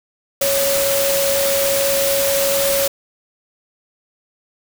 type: tone in noise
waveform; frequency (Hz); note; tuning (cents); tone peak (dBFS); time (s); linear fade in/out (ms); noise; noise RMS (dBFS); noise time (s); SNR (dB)
sine; 554.4; C#5; 0; -17; 0.41-2.88; 5; white; -20; 0.41-2.88; 0
effects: none